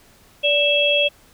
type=tone cluster; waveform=sine; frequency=579 / 2645 / 3293 Hz; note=D5 / E7 / G#7; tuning=-25 / +5 / -15 cents; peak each=-19 dBFS; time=0.43-1.09 s; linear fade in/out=20 ms; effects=pink hiss -52 dBFS RMS until 1.33 s